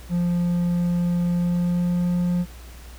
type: tone with pitch glide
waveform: triangle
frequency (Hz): 174.61 to 176.64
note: F3 to F3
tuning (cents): 0 to +20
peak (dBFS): -17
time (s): 0.09-2.46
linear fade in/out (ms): 50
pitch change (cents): +20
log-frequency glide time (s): 1.31-2.14
effects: added 60 Hz sine -39 dBFS peak until 2.98 s + pink hiss -47 dBFS RMS until 2.98 s